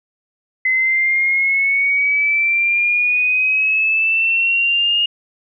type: exponential sweep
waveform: sine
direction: up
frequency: 2040 to 2854 Hz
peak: -13 dBFS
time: 0.65-5.06 s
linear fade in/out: 5 ms
effects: none